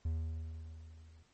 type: tone with level ramp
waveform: triangle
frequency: 80.1 Hz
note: E2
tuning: 49 cents flat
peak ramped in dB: -29 to -55 dBFS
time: 0.05-1.23 s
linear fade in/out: 5 ms
effects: pink hiss -70 dBFS RMS until 1.33 s + MP3 32 kbps